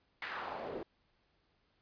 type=noise with band-pass filter sweep; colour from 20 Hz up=pink; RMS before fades=-42 dBFS; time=0.22-0.83 s; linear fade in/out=2 ms; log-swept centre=1900 to 360 Hz; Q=2.1; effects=pink hiss -75 dBFS RMS until 1.81 s + resampled to 11025 Hz